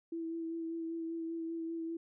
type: tone with vibrato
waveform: sine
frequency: 329.6 Hz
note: E4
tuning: in tune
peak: -36 dBFS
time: 0.12-1.97 s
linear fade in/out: 5 ms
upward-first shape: sine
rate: 5.1 Hz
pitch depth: 18 cents each way
effects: none